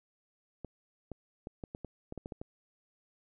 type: clicks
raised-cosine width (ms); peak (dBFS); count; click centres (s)
2; -27; 11; 0.647 / 1.117 / 1.471 / 1.638 / 1.749 / 1.847 / 2.124 / 2.177 / 2.259 / 2.322 / 2.415
effects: none